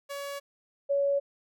sawtooth / sine tone pair in turn, 564 / 561.6 Hz, C#5 / C#5, +30 / +22 cents, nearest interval unison, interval 8 cents, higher first, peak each -31 / -23 dBFS, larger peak second, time 0.09-0.4 / 0.89-1.2 s, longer neither, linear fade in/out 20 ms, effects none

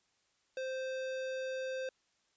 sine tone with hard clipping, 522 Hz, C5, 4 cents flat, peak -38 dBFS, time 0.57-1.89 s, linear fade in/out 2 ms, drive 17 dB, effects white hiss -75 dBFS RMS until 2.36 s + resampled to 16000 Hz

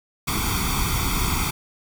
pink noise with comb filter, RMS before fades -23 dBFS, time 0.27-1.51 s, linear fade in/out 10 ms, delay 0.87 ms, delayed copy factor +1, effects none

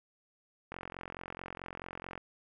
click train, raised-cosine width 0.5 ms, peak -26 dBFS, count 66, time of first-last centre 0.72-2.177 s, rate 44.6 Hz, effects none

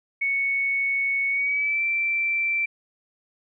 sine tone with pitch glide, 2217 to 2342 Hz, C#7 to D7, 0 to -5 cents, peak -21 dBFS, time 0.21-2.66 s, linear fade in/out 10 ms, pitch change +95 cents, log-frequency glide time 1.29-1.83 s, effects none

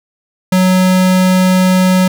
square tone, 185 Hz, F#3, in tune, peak -8 dBFS, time 0.52-2.08 s, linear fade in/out 5 ms, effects none

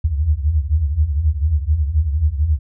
sine tone cluster, 70.4 / 77.6 / 81.7 Hz, C#2 / D#2 / E2, +27 / -4 / -15 cents, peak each -19 dBFS, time 0.04-2.59 s, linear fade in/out 10 ms, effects none

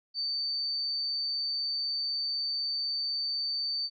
sine tone, 4572 Hz, D8, 47 cents flat, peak -29 dBFS, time 0.14-3.9 s, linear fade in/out 50 ms, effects none

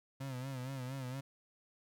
35% pulse tone with vibrato, 130.9 Hz, C3, 1 cent sharp, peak -38 dBFS, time 0.2-1.21 s, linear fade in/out 10 ms, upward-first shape sine, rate 4.3 Hz, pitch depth 85 cents each way, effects none

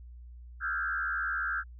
sine tone with frequency modulation, 1480 Hz, F#6, in tune, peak -29 dBFS, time 0.6-1.64 s, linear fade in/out 50 ms, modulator 77.1 Hz, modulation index 2.1, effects added 60 Hz sine -45 dBFS peak until 1.79 s

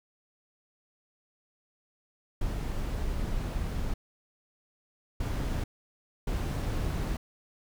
brown noise bursts at uneven times, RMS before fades -31 dBFS, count 3, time 2.41-3.94 / 5.2-5.64 / 6.27-7.17 s, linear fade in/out 5 ms, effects none

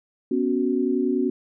sine chord, B suspended second, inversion none, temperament equal, 246.9 / 277.2 / 370 Hz, B3 / C#4 / F#4, 0 / 0 / 0 cents, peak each -24 dBFS, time 0.31-1.3 s, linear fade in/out 5 ms, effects none

